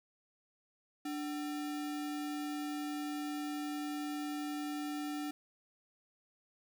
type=tone with sample-and-hold; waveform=sine; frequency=294.7 Hz; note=D4; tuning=6 cents sharp; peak=-36 dBFS; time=1.05-5.31 s; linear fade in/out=5 ms; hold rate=1050 Hz; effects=none